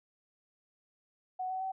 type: tone with pitch steps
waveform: sine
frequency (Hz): 742 / 752.4 / 762.9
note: F#5 / F#5 / G5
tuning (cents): +5 / +29 / -47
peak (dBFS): -33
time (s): 1.39-1.72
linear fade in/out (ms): 10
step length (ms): 110
effects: none